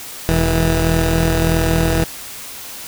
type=tone pair together; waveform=15% pulse; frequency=41.55 / 162.7 Hz; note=E1 / E3; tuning=+15 / -22 cents; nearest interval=2 octaves; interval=2363 cents; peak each=-10 / -10 dBFS; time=0.29-2.04 s; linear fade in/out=0 ms; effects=white hiss -32 dBFS RMS until 2.87 s